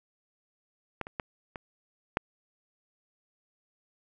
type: clicks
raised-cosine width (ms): 0.5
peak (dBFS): -17 / -26 / -17 / -23 / -10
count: 5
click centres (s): 1.013 / 1.069 / 1.198 / 1.558 / 2.171
effects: none